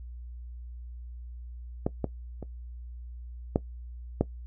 clicks, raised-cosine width 2 ms, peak -12 / -14 / -24 / -9 / -9 dBFS, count 5, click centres 1.865 / 2.043 / 2.427 / 3.559 / 4.21 s, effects noise-tail reverb RT60 0.1 s tail -18 dB re dry + added 60 Hz sine -39 dBFS peak until 4.46 s

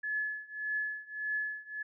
sine tone with tremolo, 1712 Hz, A6, 48 cents flat, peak -29 dBFS, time 0.03-1.83 s, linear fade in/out 10 ms, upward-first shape triangle, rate 1.7 Hz, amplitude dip 95%, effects none

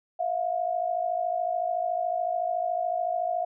sine tone pair together, 659.3 / 713.1 Hz, E5 / F5, 0 / +36 cents, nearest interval minor second, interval 136 cents, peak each -29 / -27 dBFS, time 0.19-3.45 s, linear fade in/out 10 ms, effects none

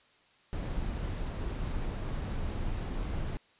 brown noise, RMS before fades -34 dBFS, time 0.53-3.37 s, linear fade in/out 0 ms, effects white hiss -64 dBFS RMS until 3.59 s + resampled to 8000 Hz

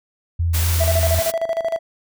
sine tone with vibrato, 83.3 Hz, E2, 19 cents sharp, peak -16 dBFS, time 0.39-1.2 s, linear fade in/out 10 ms, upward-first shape sine, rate 4 Hz, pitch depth 30 cents each way
white noise, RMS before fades -25 dBFS, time 0.53-1.32 s, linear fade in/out 20 ms
triangle tone with tremolo, 660 Hz, E5, 2 cents sharp, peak -15 dBFS, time 0.8-1.79 s, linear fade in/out 10 ms, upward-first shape square, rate 13 Hz, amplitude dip 75%
effects none

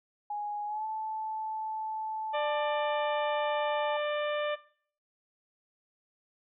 sine tone with pitch glide, 830.6 to 872.9 Hz, G#5 to A5, 0 to -14 cents, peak -32 dBFS, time 0.3-3.97 s, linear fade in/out 5 ms, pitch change +86 cents, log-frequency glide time 0.66-0.85 s
harmonic tone, 594 Hz, D5, 20 cents sharp, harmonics 1 / 2 / 3 / 4 / 5 / 6, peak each -30 / -36 / -40 / -42 / -44 / -46 dBFS, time 2.33-4.56 s, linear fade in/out 20 ms
effects noise-tail reverb RT60 0.5 s tail -18 dB re dry

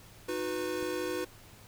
square chord, B major, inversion first, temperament equal with one note detuned, 311.1 / 363.8 / 493.9 Hz, D#4 / F#4 / B4, 0 / -29 / 0 cents, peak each -39 / -36 / -37 dBFS, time 0.28-1.25 s, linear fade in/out 10 ms
click, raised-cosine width 2 ms, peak -32 dBFS, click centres 0.827 s
effects added 108 Hz sine -58 dBFS peak until 1.67 s + pink hiss -55 dBFS RMS until 1.67 s

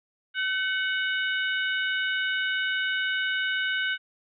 harmonic tone with a mistuned harmonic, 739 Hz, F#5, 2 cents flat, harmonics 2 / 3 / 4 / 5, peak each -26 / -34 / -32 / -37 dBFS, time 0.34-3.98 s, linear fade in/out 50 ms, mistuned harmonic 2, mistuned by +49 cents, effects none

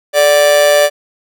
45% pulse tone with amplitude modulation, 586 Hz, D5, 4 cents flat, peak -4 dBFS, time 0.13-0.9 s, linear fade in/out 50 ms, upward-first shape sine, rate 155 Hz, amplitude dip 60%, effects none

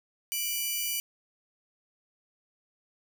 5% pulse tone pair together, 2349 / 2960 Hz, D7 / F#7, 0 / 0 cents, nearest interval major third, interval 400 cents, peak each -23 dBFS, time 0.32-1 s, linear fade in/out 0 ms, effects none

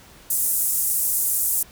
white band-pass noise, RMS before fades -22 dBFS, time 0.3-1.63 s, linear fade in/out 5 ms, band 8300 to 15000 Hz, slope 24 dB/octave, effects pink hiss -48 dBFS RMS until 1.71 s

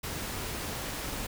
pink noise, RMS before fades -36 dBFS, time 0.03-1.27 s, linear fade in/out 10 ms, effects none

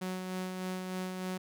sawtooth tone with tremolo, 185 Hz, F#3, in tune, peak -30 dBFS, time 0.01-1.38 s, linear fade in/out 10 ms, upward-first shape sine, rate 3.3 Hz, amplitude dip 35%, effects none

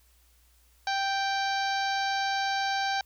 harmonic tone with a mistuned harmonic, 784 Hz, G5, in tune, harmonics 1 / 2 / 3 / 4 / 5 / 6 / 7 / 8, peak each -28 / -32 / -39 / -41 / -37 / -39 / -42 / -46 dBFS, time 0.87-3.01 s, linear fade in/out 2 ms, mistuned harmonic 6, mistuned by -35 cents, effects added 60 Hz sine -61 dBFS peak until 3.05 s + white hiss -65 dBFS RMS until 3.05 s

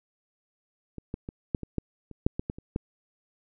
clicks, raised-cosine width 3 ms, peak -25 / -19 / -23 / -12 / -22 / -14 / -30 / -8 / -16 / -17 / -28 / -14 dBFS, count 12, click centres 0.983 / 1.141 / 1.289 / 1.548 / 1.633 / 1.783 / 2.113 / 2.265 / 2.395 / 2.499 / 2.585 / 2.761 s, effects none

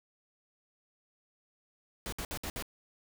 pink noise bursts, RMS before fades -38 dBFS, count 5, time 2.06-2.624 s, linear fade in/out 0 ms, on 64 ms, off 61 ms, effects none

